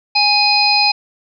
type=harmonic tone; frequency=830 Hz; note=G#5; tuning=1 cent flat; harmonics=1 / 3 / 5 / 6; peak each=-16 / -16 / -16 / -16 dBFS; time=0.15-0.92 s; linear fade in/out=10 ms; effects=none